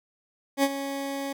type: tone with ADSR envelope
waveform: 20% pulse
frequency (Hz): 276.4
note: C#4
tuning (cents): -5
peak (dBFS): -13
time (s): 0.57-1.33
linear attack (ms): 63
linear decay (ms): 47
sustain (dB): -12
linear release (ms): 8
effects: none